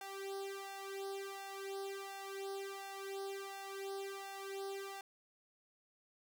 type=tone with flanger; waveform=sawtooth; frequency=392 Hz; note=G4; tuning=in tune; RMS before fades=-45 dBFS; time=0.01-5.01 s; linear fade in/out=2 ms; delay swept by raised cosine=1.4 to 2.35 ms; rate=1.4 Hz; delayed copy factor=+0.95; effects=none